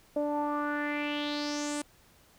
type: tone with low-pass filter sweep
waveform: sawtooth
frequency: 293.7 Hz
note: D4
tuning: in tune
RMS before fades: -32 dBFS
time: 0.16-1.82 s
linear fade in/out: 5 ms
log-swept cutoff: 610 to 8900 Hz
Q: 4.4
effects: pink hiss -61 dBFS RMS until 2.38 s